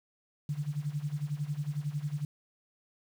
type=tone with tremolo; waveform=sine; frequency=146.83 Hz; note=D3; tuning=in tune; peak=-28 dBFS; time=0.49-2.25 s; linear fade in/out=2 ms; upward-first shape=sine; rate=11 Hz; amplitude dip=85%; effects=9-bit